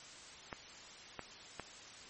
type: clicks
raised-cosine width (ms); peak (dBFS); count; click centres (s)
0.5; -26; 3; 0.528 / 1.193 / 1.597
effects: white hiss -53 dBFS RMS until 2.09 s + MP3 32 kbps